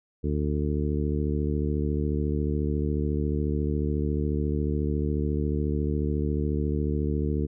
harmonic tone, 74.1 Hz, D2, 16 cents sharp, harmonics 1 / 2 / 3 / 4 / 5 / 6, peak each -27 / -30 / -32 / -33 / -34 / -35 dBFS, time 0.23-7.47 s, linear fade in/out 20 ms, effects none

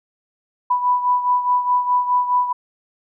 sine beating tone pair, 987.8 / 992.6 Hz, B5 / B5, 0 / +8 cents, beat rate 4.8 Hz, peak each -16 / -22 dBFS, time 0.7-2.53 s, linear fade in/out 10 ms, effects none

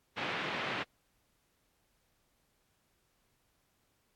white band-pass noise, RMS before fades -37 dBFS, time 0.16-0.84 s, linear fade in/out 20 ms, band 110 to 2900 Hz, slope 24 dB/octave, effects pink hiss -75 dBFS RMS until 4.15 s + AAC 64 kbps

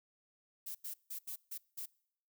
violet noise bursts at uneven times, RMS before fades -43 dBFS, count 6, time 0.66-0.75 / 0.84-0.94 / 1.1-1.19 / 1.27-1.36 / 1.51-1.58 / 1.77-1.86 s, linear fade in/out 10 ms, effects noise-tail reverb RT60 0.7 s tail -25 dB re dry

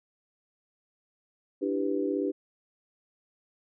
sine chord, E minor seventh, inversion third, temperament equal, 293.7 / 329.6 / 392 / 493.9 Hz, D4 / E4 / G4 / B4, 0 / 0 / 0 / 0 cents, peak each -30 / -35 / -30 / -34 dBFS, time 1.61-2.32 s, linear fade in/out 20 ms, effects none

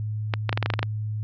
clicks, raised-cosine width 0.3 ms, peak -7 dBFS, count 10, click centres 0.338 / 0.493 / 0.528 / 0.575 / 0.627 / 0.66 / 0.702 / 0.738 / 0.792 / 0.829 s, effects added 107 Hz sine -26 dBFS peak until 1.23 s + low-pass 4000 Hz 12 dB/octave

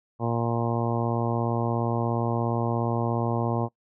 harmonic tone, 117.1 Hz, A#2, 8 cents sharp, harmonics 1 / 2 / 3 / 4 / 5 / 6 / 7 / 8 / 9, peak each -27 / -30 / -32 / -33 / -34 / -35 / -35 / -36 / -37 dBFS, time 0.19-3.69 s, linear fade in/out 50 ms, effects noise-tail reverb RT60 0.1 s tail -22 dB re dry

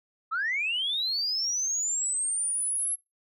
sine linear sweep, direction up, 1244.5 to 11175 Hz, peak -25 dBFS, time 0.31-2.96 s, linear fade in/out 20 ms, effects noise-tail reverb RT60 0.2 s tail -24 dB re dry + tanh soft clip ceiling -21 dBFS

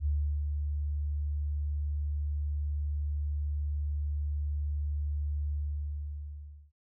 sine tone with ADSR envelope, 73.42 Hz, D2, in tune, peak -25 dBFS, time 0-6.72 s, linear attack 57 ms, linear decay 370 ms, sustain -4 dB, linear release 1200 ms, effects none

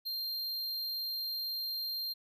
square tone, 4186 Hz, C8, in tune, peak -35 dBFS, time 0.05-2.14 s, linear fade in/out 20 ms, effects none

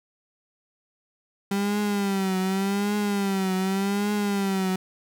35% pulse tone with vibrato, 197.1 Hz, G3, 10 cents sharp, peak -21 dBFS, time 1.51-4.76 s, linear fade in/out 5 ms, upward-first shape triangle, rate 0.86 Hz, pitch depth 100 cents each way, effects none

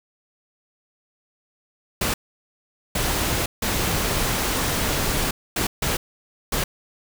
pink noise bursts at uneven times, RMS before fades -23 dBFS, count 6, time 2.01-2.14 / 2.95-3.46 / 3.62-5.31 / 5.56-5.67 / 5.82-5.97 / 6.52-6.64 s, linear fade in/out 5 ms, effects none

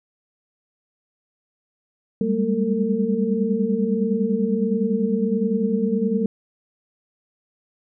sine tone cluster, 194.9 / 204.8 / 226.3 / 453.4 Hz, G3 / G#3 / A3 / A#4, -10 / -24 / +49 / -48 cents, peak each -24 dBFS, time 2.21-6.26 s, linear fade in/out 2 ms, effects none

